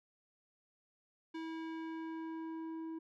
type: tone with low-pass filter sweep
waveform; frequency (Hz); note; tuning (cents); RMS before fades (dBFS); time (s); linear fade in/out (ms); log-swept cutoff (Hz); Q
square; 324; E4; -30; -43; 1.34-2.99; 10; 3600 to 660; 0.83
effects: none